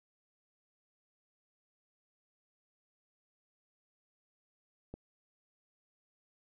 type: click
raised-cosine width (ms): 2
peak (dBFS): -30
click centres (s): 4.94
effects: none